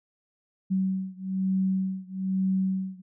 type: beating tone pair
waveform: sine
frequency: 189.1 / 190.2 Hz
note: F#3 / F#3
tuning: +38 / +48 cents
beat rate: 1.1 Hz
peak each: -27 / -28 dBFS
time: 0.7-3.02 s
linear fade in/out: 20 ms
effects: none